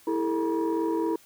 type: tone cluster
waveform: sine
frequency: 328.5 / 405.9 / 450.1 / 959 Hz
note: E4 / G#4 / A4 / A#5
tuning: -6 / -40 / +39 / +49 cents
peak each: -25 / -32 / -29 / -32 dBFS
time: 0.07-1.16 s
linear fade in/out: 5 ms
effects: tanh soft clip ceiling -18 dBFS + white hiss -56 dBFS RMS until 1.25 s